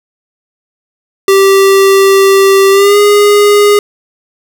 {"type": "tone with pitch glide", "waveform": "square", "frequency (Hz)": [390.1, 411.6], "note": ["G4", "G#4"], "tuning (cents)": [-8, -16], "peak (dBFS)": -4, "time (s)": [1.28, 3.79], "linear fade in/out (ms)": 2, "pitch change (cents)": 92, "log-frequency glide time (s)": [2.71, 2.98], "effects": ["7-bit"]}